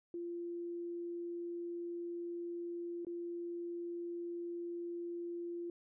sine tone with dropouts, 344.7 Hz, F4, 23 cents flat, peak -39 dBFS, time 0.14-5.7 s, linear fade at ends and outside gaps 2 ms, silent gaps 3.049-3.068 s, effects none

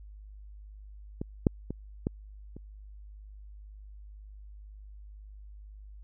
clicks, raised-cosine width 3 ms, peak -20 / -8 / -21 / -15 / -30 dBFS, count 5, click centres 1.215 / 1.468 / 1.706 / 2.069 / 2.566 s, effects added 51 Hz sine -45 dBFS peak until 6.03 s

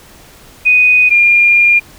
sine tone pair in turn, 2489 / 2408 Hz, D#7 / D7, 0 / +43 cents, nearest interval minor second, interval 57 cents, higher first, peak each -5 dBFS, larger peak neither, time 0.65-1.1 / 1.1-1.8 s, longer second, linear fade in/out 20 ms, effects pink hiss -40 dBFS RMS until 1.98 s

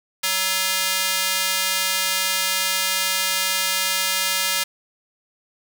square tone with high-pass filter, 188.8 Hz, F#3, 35 cents sharp, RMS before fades -22 dBFS, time 0.23-4.64 s, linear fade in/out 10 ms, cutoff 2200 Hz, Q 0.61, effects none

